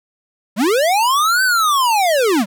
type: linear two-way sweep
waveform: square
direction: up then down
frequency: 177.6 to 1554 to 177.6 Hz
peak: -13 dBFS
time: 0.56-2.46 s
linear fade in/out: 50 ms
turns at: 1.43 s
effects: none